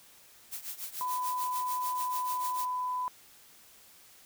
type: noise with tremolo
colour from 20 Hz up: blue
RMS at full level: -37 dBFS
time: 0.51-2.66 s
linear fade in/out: 20 ms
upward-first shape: triangle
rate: 6.8 Hz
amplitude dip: 90%
type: tone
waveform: sine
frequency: 1001 Hz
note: B5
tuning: 23 cents sharp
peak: -30 dBFS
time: 1.01-3.08 s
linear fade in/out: 0 ms
effects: white hiss -57 dBFS RMS until 4.25 s